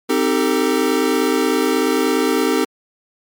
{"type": "chord", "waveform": "square", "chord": "A half-diminished seventh", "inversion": "first", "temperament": "equal with one note detuned", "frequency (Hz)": [261.6, 311.1, 392, 448.7], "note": ["C4", "Eb4", "G4", "A4"], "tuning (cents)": [0, 0, 0, 34], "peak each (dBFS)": -21, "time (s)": [0.09, 2.65], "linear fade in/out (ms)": 10, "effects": ["MP3 96 kbps"]}